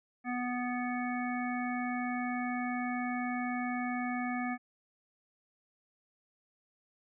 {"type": "harmonic tone", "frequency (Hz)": 246.9, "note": "B3", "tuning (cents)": 0, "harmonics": [1, 3, 5, 7, 9], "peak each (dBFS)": [-34, -38, -43, -42, -42], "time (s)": [0.24, 4.58], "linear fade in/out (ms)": 50, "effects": []}